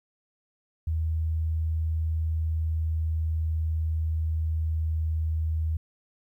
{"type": "tone with pitch glide", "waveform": "sine", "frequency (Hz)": [80, 79.54], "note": ["D#2", "D#2"], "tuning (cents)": [49, 39], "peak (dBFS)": -24, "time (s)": [0.87, 5.77], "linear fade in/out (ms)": 5, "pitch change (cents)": -10, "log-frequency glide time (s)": [2.24, 4.94], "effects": ["11-bit"]}